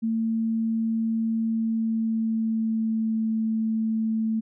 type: tone with pitch glide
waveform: sine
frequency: 225 to 221.6 Hz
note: A3 to A3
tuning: +39 to +13 cents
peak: -22 dBFS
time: 0.02-4.41 s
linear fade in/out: 20 ms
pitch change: -26 cents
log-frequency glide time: 1.47-3.24 s
effects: none